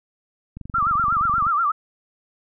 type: click train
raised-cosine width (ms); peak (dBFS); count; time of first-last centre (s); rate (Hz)
5; -22; 22; 0.57-1.467; 23.4
type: tone with vibrato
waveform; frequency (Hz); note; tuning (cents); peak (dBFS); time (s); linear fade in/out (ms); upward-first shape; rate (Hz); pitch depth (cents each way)
sine; 1265; D#6; +28; -17; 0.74-1.72; 10; sine; 8.3; 160
effects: none